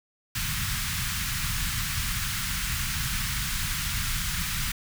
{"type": "band-stop noise", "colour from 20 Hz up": "pink", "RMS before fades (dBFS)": -29, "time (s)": [0.35, 4.72], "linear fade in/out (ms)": 5, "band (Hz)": [170, 1300], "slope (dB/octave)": 24, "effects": []}